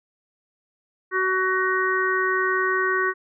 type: harmonic tone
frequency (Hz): 374.9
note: F#4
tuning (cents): +23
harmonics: 1 / 3 / 4 / 5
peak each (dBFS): -25 / -25 / -25 / -25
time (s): 1.11-3.14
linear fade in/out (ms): 50
effects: none